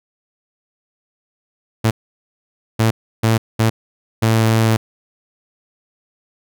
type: tone bursts at uneven times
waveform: sawtooth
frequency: 112 Hz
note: A2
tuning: 31 cents sharp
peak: -8 dBFS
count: 5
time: 1.84-1.91 / 2.79-2.91 / 3.23-3.38 / 3.59-3.7 / 4.22-4.77 s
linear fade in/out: 10 ms
effects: none